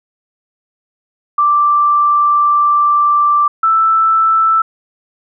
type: tone pair in turn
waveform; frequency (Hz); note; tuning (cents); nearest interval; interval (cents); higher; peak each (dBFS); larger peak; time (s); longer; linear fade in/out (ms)
sine; 1174.7 / 1322.2; D6 / E6; 0 / +5; major second; 205; second; -8; neither; 1.38-3.48 / 3.63-4.62; first; 5
effects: none